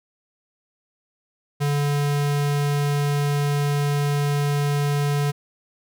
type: tone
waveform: square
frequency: 144.3 Hz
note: D3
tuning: 30 cents flat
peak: -20 dBFS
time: 1.6-5.32 s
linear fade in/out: 20 ms
effects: none